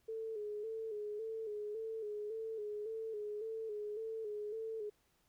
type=tone with vibrato; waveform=sine; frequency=431.8 Hz; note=A4; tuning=33 cents flat; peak=-39 dBFS; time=0.08-4.9 s; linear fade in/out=10 ms; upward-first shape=square; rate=1.8 Hz; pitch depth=54 cents each way; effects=pink hiss -75 dBFS RMS until 5.28 s